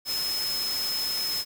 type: tone in noise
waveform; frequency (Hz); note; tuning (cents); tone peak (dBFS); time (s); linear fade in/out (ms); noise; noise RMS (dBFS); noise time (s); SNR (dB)
sine; 5170; E8; -34; -27; 0.05-1.45; 50; white; -34; 0.05-1.45; +4
effects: none